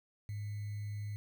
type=tone with sample-and-hold; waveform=sine; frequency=103.83 Hz; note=G#2; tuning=in tune; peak=-37 dBFS; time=0.29-1.16 s; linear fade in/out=0 ms; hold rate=2100 Hz; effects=none